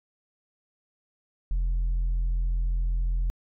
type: tone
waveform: sine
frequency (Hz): 42.7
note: F1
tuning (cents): -38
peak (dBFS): -20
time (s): 1.51-3.3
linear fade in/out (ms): 0
effects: tanh soft clip ceiling -22 dBFS